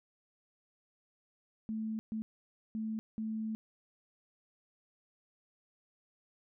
sine tone bursts at uneven times, 219.5 Hz, A3, 4 cents flat, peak -34 dBFS, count 4, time 1.69-1.99 / 2.12-2.22 / 2.75-2.99 / 3.18-3.55 s, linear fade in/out 0 ms, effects none

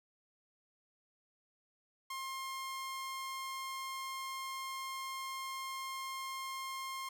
sawtooth tone, 1064 Hz, C6, 29 cents sharp, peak -36 dBFS, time 2.1-7.09 s, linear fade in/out 5 ms, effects none

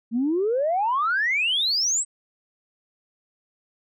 sine exponential sweep, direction up, 220 to 8210 Hz, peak -19 dBFS, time 0.11-2.05 s, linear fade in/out 50 ms, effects tanh soft clip ceiling -15 dBFS

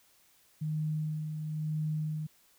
sine tone with tremolo, 154.4 Hz, D#3, 13 cents flat, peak -29 dBFS, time 0.61-2.27 s, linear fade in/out 10 ms, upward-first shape sine, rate 1 Hz, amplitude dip 45%, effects white hiss -65 dBFS RMS until 2.58 s

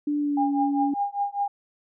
sine tone with pitch glide, 293.4 to 283.7 Hz, D4 to C#4, -2 to +40 cents, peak -22 dBFS, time 0.07-0.94 s, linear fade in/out 5 ms, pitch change -58 cents, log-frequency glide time 0.19-0.46 s
sine tone with tremolo, 808 Hz, G#5, 48 cents flat, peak -20 dBFS, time 0.37-1.48 s, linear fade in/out 5 ms, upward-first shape triangle, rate 5 Hz, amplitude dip 100%
effects none

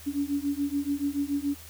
sine beating tone pair, 281 / 288 Hz, C#4 / D4, +24 / -34 cents, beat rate 7 Hz, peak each -29 dBFS, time 0.06-1.55 s, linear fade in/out 20 ms, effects added 80 Hz sine -48 dBFS peak until 1.69 s + white hiss -48 dBFS RMS until 1.69 s

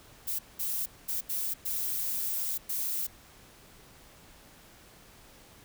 violet noise bursts at uneven times, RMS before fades -32 dBFS, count 6, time 0.27-0.39 / 0.59-0.86 / 1.08-1.21 / 1.29-1.54 / 1.65-2.58 / 2.69-3.07 s, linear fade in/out 10 ms, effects pink hiss -55 dBFS RMS until 5.64 s

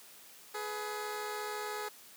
15% pulse tone pair together, 421.4 / 495.4 Hz, G#4 / B4, +25 / +5 cents, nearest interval minor third, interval 280 cents, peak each -31 / -38 dBFS, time 0.54-1.89 s, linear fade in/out 10 ms, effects white hiss -55 dBFS RMS until 2.16 s + high-pass 150 Hz 12 dB/octave

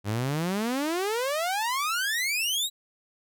sawtooth exponential sweep, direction up, 98 to 3939 Hz, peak -22 dBFS, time 0.04-2.7 s, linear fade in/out 50 ms, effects none

